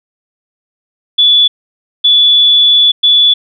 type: tone bursts at uneven times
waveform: sine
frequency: 3443 Hz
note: A7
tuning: 38 cents flat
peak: -4 dBFS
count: 3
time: 1.18-1.48 / 2.04-2.92 / 3.03-3.34 s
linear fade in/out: 10 ms
effects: none